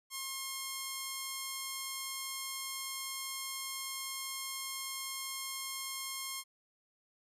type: tone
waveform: 5% pulse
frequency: 1071 Hz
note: C6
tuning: 40 cents sharp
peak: -26 dBFS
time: 0.1-6.44 s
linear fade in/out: 50 ms
effects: resampled to 32000 Hz